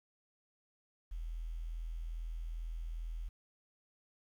sine tone with quantisation, 41.2 Hz, E1, in tune, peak -38 dBFS, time 1.11-3.29 s, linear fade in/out 10 ms, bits 11, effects none

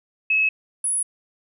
sine tone pair in turn, 2580 / 10258 Hz, E7 / E9, -38 / -48 cents, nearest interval 2 octaves, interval 2390 cents, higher second, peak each -16 / -20 dBFS, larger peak first, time 0.3-0.49 / 0.84-1.03 s, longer neither, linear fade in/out 5 ms, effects none

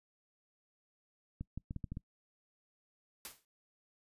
clicks, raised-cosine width 5 ms, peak -28 dBFS, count 7, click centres 1.41 / 1.576 / 1.709 / 1.763 / 1.842 / 1.92 / 1.971 s
white noise with exponential decay, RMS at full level -42 dBFS, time 3.25-3.45 s, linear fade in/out 1 ms, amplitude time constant 42 ms
effects noise-tail reverb RT60 0.1 s tail -24 dB re dry + resampled to 32000 Hz

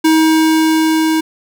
square tone with level ramp, 317.8 Hz, D#4, 37 cents sharp, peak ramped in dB -8 to -12 dBFS, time 0.04-1.21 s, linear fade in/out 10 ms, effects none

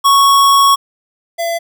square tone pair in turn, 1108.7 / 675.1 Hz, C#6 / E5, 0 / +41 cents, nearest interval major sixth, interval 859 cents, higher first, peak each -7 / -16 dBFS, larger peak first, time 0.04-0.76 / 1.38-1.59 s, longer first, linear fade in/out 20 ms, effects none

